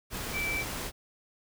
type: tone in noise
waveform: sine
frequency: 2324 Hz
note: D7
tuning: 19 cents flat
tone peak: -30 dBFS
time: 0.32-0.65 s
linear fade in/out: 50 ms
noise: pink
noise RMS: -36 dBFS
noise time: 0.1-0.92 s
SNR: +3 dB
effects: none